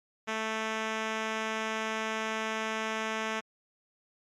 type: tone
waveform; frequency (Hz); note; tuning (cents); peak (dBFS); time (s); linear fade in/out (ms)
5% pulse; 220; A3; 0; -19; 0.27-3.41; 20
effects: low-pass 5000 Hz 12 dB/octave + MP3 96 kbps